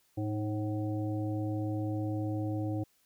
harmonic tone with a mistuned harmonic, 107.7 Hz, A2, 37 cents flat, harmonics 1 / 3 / 5 / 7, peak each -33 / -34 / -42 / -45 dBFS, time 0.17-2.84 s, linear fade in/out 10 ms, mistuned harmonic 3, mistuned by -52 cents, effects white hiss -70 dBFS RMS until 3.05 s

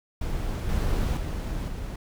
brown noise with level steps, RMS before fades -29 / -25 / -30 / -33 dBFS, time 0.21-1.96 s, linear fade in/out 5 ms, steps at 0.69 / 1.17 / 1.68 s, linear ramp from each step 2 ms, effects none

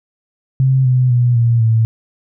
sine tone with pitch steps, 132.2 / 126.96 / 121.93 / 117.1 / 112.46 Hz, C3 / B2 / B2 / A#2 / A2, +18 / +48 / -22 / +8 / +38 cents, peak -9 dBFS, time 0.6-1.85 s, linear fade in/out 0 ms, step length 250 ms, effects none

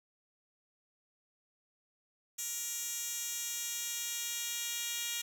10% pulse tone with high-pass filter sweep, 472.2 Hz, A#4, 22 cents sharp, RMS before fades -38 dBFS, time 2.38-5.22 s, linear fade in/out 10 ms, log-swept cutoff 6100 to 4000 Hz, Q 1.4, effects none

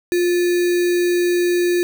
sine tone with sample-and-hold, 352.2 Hz, F4, 15 cents sharp, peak -14 dBFS, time 0.12-1.83 s, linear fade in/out 0 ms, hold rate 2100 Hz, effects none

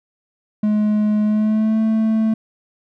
triangle tone with pitch glide, 211.4 to 220.5 Hz, G#3 to A3, +31 to +4 cents, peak -12 dBFS, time 0.63-2.34 s, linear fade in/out 5 ms, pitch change +73 cents, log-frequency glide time 1.24-1.8 s, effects none

